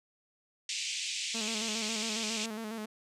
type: band-pass noise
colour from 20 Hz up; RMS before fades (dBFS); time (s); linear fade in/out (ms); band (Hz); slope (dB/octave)
pink; -36; 0.69-2.46; 2; 2300 to 8000; 48
type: tone with vibrato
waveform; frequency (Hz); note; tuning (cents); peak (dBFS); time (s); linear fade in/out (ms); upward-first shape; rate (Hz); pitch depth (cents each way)
sawtooth; 219.8; A3; -2; -33; 1.34-2.86; 10; square; 7.3; 53
effects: resampled to 32000 Hz